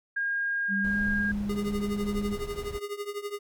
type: tone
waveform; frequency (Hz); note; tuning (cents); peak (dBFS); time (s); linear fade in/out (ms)
sine; 1620; G#6; -43; -26; 0.16-1.32; 10
type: tone with pitch glide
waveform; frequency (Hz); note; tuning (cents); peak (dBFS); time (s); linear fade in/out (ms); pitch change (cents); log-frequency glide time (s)
sine; 196.4 to 204.7; G3 to G#3; +4 to -25; -28; 0.68-2.37; 50; +71; 0.81-0.99
type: noise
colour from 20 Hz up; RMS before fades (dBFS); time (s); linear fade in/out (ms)
brown; -38; 0.84-2.79; 5
type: tone with tremolo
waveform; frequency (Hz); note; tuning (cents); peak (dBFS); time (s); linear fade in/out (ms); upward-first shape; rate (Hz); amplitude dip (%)
square; 409.4; G#4; -25; -30; 1.49-3.39; 5; triangle; 12; 90
effects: none